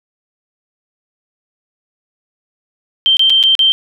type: tone with dropouts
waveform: sine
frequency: 3136 Hz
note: G7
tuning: in tune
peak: -7 dBFS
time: 3.06-3.72 s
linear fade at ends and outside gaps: 0 ms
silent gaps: 3.169-3.194 / 3.297-3.302 / 3.429-3.437 / 3.552-3.592 s
effects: none